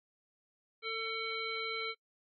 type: harmonic tone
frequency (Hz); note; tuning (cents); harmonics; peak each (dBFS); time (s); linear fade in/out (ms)
448; A4; +31; 1 / 3 / 5 / 7 / 9; -41 / -42 / -39 / -46 / -42; 0.82-1.95; 50
effects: noise-tail reverb RT60 0.1 s tail -23 dB re dry